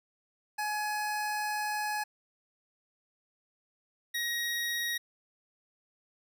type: tone pair in turn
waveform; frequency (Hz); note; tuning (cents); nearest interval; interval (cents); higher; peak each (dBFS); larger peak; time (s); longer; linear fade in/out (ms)
25% pulse; 843 / 1888.4; G#5 / A#6; +26 / +22; octave + major second; 1396; second; -27; neither; 0.58-2.04 / 4.14-4.98; first; 10
effects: none